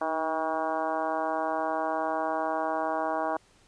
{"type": "harmonic tone with a mistuned harmonic", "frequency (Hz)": 159.8, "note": "D#3", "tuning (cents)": 47, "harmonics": [2, 3, 4, 5, 6, 7, 8, 9, 10], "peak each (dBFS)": [-36, -39, -31, -32, -35, -35, -46, -40, -46], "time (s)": [0.01, 3.37], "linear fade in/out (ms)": 5, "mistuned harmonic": 2, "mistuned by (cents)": -29, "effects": ["pink hiss -61 dBFS RMS until 3.67 s", "resampled to 22050 Hz"]}